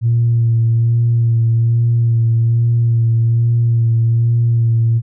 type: tone with vibrato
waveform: sine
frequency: 116.1 Hz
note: A#2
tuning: 7 cents flat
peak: -9 dBFS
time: 0.01-5.02 s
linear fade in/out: 50 ms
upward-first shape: sine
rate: 1.2 Hz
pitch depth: 22 cents each way
effects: tanh soft clip ceiling -6 dBFS